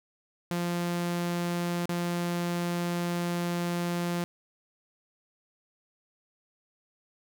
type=tone with dropouts; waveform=sawtooth; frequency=173.7 Hz; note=F3; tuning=9 cents flat; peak=-24 dBFS; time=0.51-4.24 s; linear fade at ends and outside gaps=0 ms; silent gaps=1.856-1.893 s; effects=none